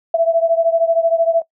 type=beating tone pair; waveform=sine; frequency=660 / 673 Hz; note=E5 / E5; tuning=+2 / +36 cents; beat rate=13 Hz; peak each=-13 / -17 dBFS; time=0.14-1.42 s; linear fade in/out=5 ms; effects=noise-tail reverb RT60 0.1 s tail -21 dB re dry